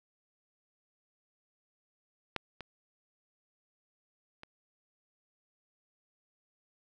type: clicks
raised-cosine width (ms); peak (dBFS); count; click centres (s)
0.3; -16 / -26 / -30; 3; 2.363 / 2.607 / 4.434
effects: none